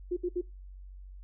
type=tone bursts; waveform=sine; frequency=355.5 Hz; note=F4; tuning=31 cents sharp; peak=-27 dBFS; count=3; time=0.11-0.414 s; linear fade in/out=10 ms; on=58 ms; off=65 ms; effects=noise-tail reverb RT60 0.2 s tail -19 dB re dry + added 47 Hz sine -44 dBFS peak until 1.23 s